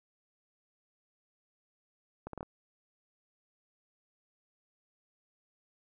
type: accelerating click train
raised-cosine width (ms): 1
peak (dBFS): -26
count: 5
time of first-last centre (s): 2.27-2.43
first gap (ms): 63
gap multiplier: 0.7
effects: none